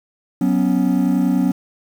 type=chord; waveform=triangle; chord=F# suspended fourth; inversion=none; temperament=equal; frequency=185 / 246.9 / 277.2 Hz; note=F#3 / B3 / C#4; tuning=0 / 0 / 0 cents; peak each=-16 dBFS; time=0.41-1.52 s; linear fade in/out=5 ms; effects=tanh soft clip ceiling -5 dBFS + 7-bit